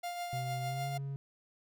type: tone with tremolo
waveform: 45% pulse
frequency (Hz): 701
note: F5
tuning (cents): +6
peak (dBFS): -35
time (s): 0.03-0.98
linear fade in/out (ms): 10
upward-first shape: triangle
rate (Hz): 6.6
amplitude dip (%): 45
type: tone with pitch glide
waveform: triangle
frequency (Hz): 128.3 to 138.31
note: C3 to C#3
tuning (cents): -34 to -4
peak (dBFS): -34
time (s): 0.33-1.16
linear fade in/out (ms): 0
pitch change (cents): +130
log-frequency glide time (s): 0.64-0.88
effects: none